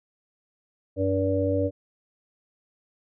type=harmonic tone; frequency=96 Hz; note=G2; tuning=36 cents flat; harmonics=1 / 3 / 5 / 6; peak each=-27 / -27 / -27 / -27 dBFS; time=0.96-1.71 s; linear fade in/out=50 ms; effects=none